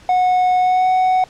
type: tone with pitch glide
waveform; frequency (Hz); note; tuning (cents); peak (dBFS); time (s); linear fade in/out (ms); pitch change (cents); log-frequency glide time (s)
triangle; 732 to 743.1; F#5 to F#5; -19 to +7; -10; 0.09-1.24; 2; +26; 0.59-0.88
effects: pink hiss -45 dBFS RMS until 1.29 s + low-pass 6000 Hz 12 dB/octave